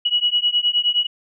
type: beating tone pair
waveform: sine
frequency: 2916 / 2925.6 Hz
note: F#7 / F#7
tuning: -26 / -20 cents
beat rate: 9.6 Hz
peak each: -19 dBFS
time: 0.05-1.07 s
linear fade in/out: 10 ms
effects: none